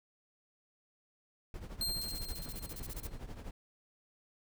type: noise with tremolo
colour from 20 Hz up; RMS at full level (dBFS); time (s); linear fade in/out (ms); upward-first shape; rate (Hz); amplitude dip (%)
brown; -40; 1.54-3.51; 2; triangle; 12; 80
type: tone with exponential decay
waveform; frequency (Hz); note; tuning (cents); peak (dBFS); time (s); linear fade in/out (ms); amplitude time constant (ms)
sawtooth; 4186; C8; 0; -29; 1.81-3.19; 2; 300
type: noise bursts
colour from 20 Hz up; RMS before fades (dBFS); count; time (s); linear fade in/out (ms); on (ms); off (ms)
blue; -46; 16; 2.01-3.072; 5; 42; 26
effects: none